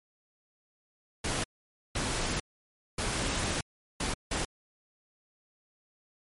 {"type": "noise bursts at uneven times", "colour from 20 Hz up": "pink", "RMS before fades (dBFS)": -31, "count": 5, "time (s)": [[1.24, 1.44], [1.95, 2.4], [2.98, 3.61], [4, 4.14], [4.31, 4.45]], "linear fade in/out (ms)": 5, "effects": ["MP3 48 kbps"]}